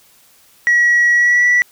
sine tone with pitch glide, 1920 to 1954.7 Hz, B6 to B6, -49 to -18 cents, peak -7 dBFS, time 0.67-1.62 s, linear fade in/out 0 ms, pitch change +31 cents, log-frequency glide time 1.14-1.46 s, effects tanh soft clip ceiling -7 dBFS + white hiss -50 dBFS RMS until 1.71 s

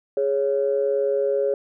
sine tone pair together, 415.6 / 554.4 Hz, G#4 / C#5, +1 / 0 cents, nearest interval perfect fourth, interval 499 cents, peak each -21 dBFS, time 0.17-1.54 s, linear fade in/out 2 ms, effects tanh soft clip ceiling -11 dBFS

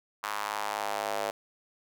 square tone with high-pass filter sweep, 51.91 Hz, G#1, in tune, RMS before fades -33 dBFS, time 0.23-1.31 s, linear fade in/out 5 ms, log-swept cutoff 1100 to 600 Hz, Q 2.5, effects none

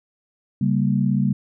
sine chord, G diminished, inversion second, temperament equal, 138.59 / 196 / 233.1 Hz, Db3 / G3 / Bb3, 0 / 0 / 0 cents, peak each -21 / -20 / -23 dBFS, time 0.61-1.33 s, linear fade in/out 5 ms, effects none

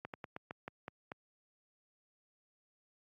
slowing click train, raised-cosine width 0.5 ms, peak -27 dBFS, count 8, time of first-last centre 0.05-1.118 s, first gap 88 ms, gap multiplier 1.18, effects high-pass 100 Hz 12 dB/octave + AAC 48 kbps

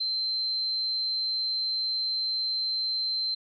sine tone, 4109 Hz, C8, 32 cents flat, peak -26 dBFS, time 0-3.35 s, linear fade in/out 10 ms, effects none

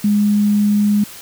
sine tone, 206.9 Hz, G#3, 6 cents flat, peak -11 dBFS, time 0.04-1.04 s, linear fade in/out 5 ms, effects white hiss -36 dBFS RMS until 1.21 s

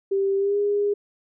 sine tone with pitch glide, 392 to 408.9 Hz, G4 to G#4, 0 to -27 cents, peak -19 dBFS, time 0.11-0.94 s, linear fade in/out 10 ms, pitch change +73 cents, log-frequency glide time 0.37-0.58 s, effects none

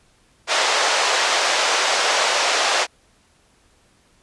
pink band-pass noise, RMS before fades -19 dBFS, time 0.47-2.87 s, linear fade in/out 50 ms, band 530 to 6900 Hz, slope 24 dB/octave, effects pink hiss -58 dBFS RMS until 4.22 s + resampled to 24000 Hz

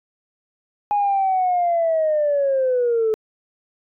sine linear sweep, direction down, 830.6 to 430.7 Hz, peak -15 dBFS, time 0.91-3.14 s, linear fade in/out 0 ms, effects tanh soft clip ceiling -12 dBFS

